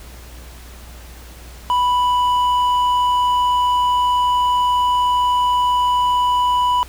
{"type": "tone with hard clipping", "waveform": "sine", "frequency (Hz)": 987.8, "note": "B5", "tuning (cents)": 0, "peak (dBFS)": -15, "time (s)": [1.7, 6.83], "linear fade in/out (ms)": 0, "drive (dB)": 5, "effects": ["added 60 Hz sine -36 dBFS peak until 6.88 s", "pink hiss -42 dBFS RMS until 6.88 s"]}